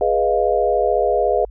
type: chord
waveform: sine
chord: F half-diminished seventh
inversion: first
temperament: equal with one note detuned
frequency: 415.3 / 489.3 / 622.3 / 698.5 Hz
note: Ab4 / Cb5 / Eb5 / F5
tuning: 0 / -16 / 0 / 0 cents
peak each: -20 dBFS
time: 0.01-1.45 s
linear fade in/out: 2 ms
effects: added 50 Hz sine -35 dBFS peak until 1.5 s